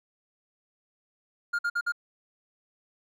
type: tone bursts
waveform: triangle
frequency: 1412 Hz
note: F6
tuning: 19 cents sharp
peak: -23 dBFS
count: 4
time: 1.53-1.922 s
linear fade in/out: 10 ms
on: 59 ms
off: 52 ms
effects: none